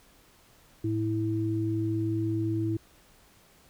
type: tone pair together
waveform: sine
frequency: 109.1 / 326.9 Hz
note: A2 / E4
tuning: -14 / -14 cents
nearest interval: octave + perfect fifth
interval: 1900 cents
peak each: -29 / -28 dBFS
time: 0.84-2.77 s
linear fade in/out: 5 ms
effects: pink hiss -59 dBFS RMS until 3.69 s